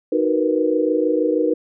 sine chord, B major seventh, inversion first, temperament equal with one note detuned, 311.1 / 370 / 467.5 / 493.9 Hz, D#4 / F#4 / A#4 / B4, 0 / 0 / +5 / 0 cents, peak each -20 / -24 / -21 / -21 dBFS, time 0.12-1.54 s, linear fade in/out 5 ms, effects none

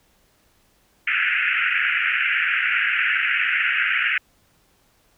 pink band-pass noise, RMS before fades -21 dBFS, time 1.07-4.18 s, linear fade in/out 5 ms, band 1400 to 2800 Hz, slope 96 dB/octave, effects pink hiss -61 dBFS RMS until 5.17 s

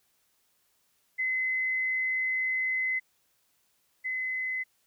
sine tone pair in turn, 2041 / 2034 Hz, C7 / C7, -44 / -50 cents, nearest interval unison, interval 6 cents, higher first, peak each -26 / -29 dBFS, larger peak first, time 1.18-3 / 4.04-4.64 s, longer first, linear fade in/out 20 ms, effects white hiss -71 dBFS RMS until 4.86 s

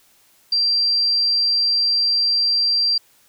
sine tone, 4720 Hz, D8, 8 cents sharp, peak -15 dBFS, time 0.52-2.98 s, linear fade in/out 5 ms, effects white hiss -56 dBFS RMS until 3.28 s

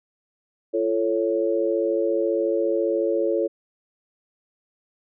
sine chord, F augmented, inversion none, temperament equal with one note detuned, 341.8 / 440 / 554.4 Hz, F4 / A4 / C#5, -37 / 0 / 0 cents, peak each -24 dBFS, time 0.73-3.48 s, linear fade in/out 20 ms, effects none

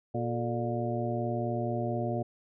harmonic tone with a mistuned harmonic, 118.7 Hz, A#2, 32 cents sharp, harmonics 1 / 2 / 3 / 4 / 5 / 6, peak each -33 / -35 / -36 / -40 / -36 / -37 dBFS, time 0.14-2.23 s, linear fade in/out 10 ms, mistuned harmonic 4, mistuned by -130 cents, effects none

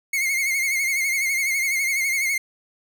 45% pulse tone with vibrato, 2156 Hz, C#7, 49 cents flat, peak -20 dBFS, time 0.13-2.38 s, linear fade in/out 5 ms, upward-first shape sine, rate 12 Hz, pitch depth 61 cents each way, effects none

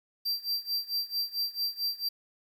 square tone with tremolo, 4707 Hz, D8, 3 cents sharp, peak -27 dBFS, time 0.25-2.09 s, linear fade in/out 10 ms, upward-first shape sine, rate 4.5 Hz, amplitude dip 90%, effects 10-bit

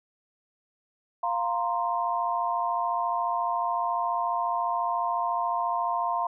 sine chord, F suspended fourth, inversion none, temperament equal, 698.5 / 932.3 / 1046.5 Hz, F5 / Bb5 / C6, 0 / 0 / 0 cents, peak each -29 dBFS, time 1.23-6.27 s, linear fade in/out 5 ms, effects none

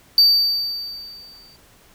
triangle tone with exponential decay, 4619 Hz, D8, 30 cents flat, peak -7 dBFS, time 0.18-1.56 s, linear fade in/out 1 ms, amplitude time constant 300 ms, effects pink hiss -52 dBFS RMS until 1.94 s

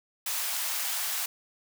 white high-pass noise, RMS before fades -31 dBFS, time 0.26-1.26 s, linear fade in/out 5 ms, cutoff 700 Hz, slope 24 dB/octave, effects none

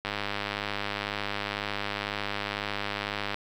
click train, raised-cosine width 0.3 ms, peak -14 dBFS, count 337, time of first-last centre 0.05-3.344 s, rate 102 Hz, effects 8-bit

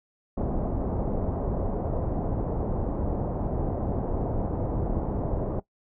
pink low-pass noise, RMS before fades -28 dBFS, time 0.37-5.6 s, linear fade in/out 5 ms, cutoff 760 Hz, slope 24 dB/octave, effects noise-tail reverb RT60 0.1 s tail -18 dB re dry

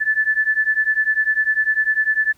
sine beating tone pair, 1739 / 1749 Hz, A6 / A6, -21 / -11 cents, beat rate 10 Hz, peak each -19 / -18 dBFS, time 0-2.33 s, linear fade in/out 20 ms, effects pink hiss -57 dBFS RMS until 2.37 s

